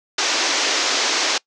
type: band-pass noise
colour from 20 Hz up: white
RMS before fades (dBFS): -20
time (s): 0.18-1.38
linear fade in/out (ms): 5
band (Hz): 270 to 6500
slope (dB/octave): 48
effects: noise-tail reverb RT60 0.1 s tail -24 dB re dry